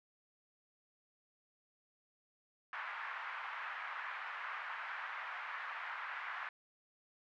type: band-pass noise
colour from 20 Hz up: white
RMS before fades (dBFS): -44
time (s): 2.73-6.49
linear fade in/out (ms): 2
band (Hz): 940 to 1900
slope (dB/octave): 24
effects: none